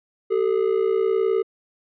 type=ring-modulated tone; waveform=triangle; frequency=415.2 Hz; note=G#4; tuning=in tune; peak=-13 dBFS; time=0.3-1.43 s; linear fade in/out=20 ms; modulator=29.8 Hz; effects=resampled to 8000 Hz